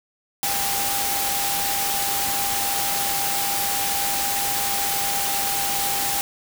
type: tone in noise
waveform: sine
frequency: 798 Hz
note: G5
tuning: 31 cents sharp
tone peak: -28 dBFS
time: 0.43-6.21 s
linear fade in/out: 0 ms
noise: white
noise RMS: -24 dBFS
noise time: 0.43-6.21 s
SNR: -7 dB
effects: none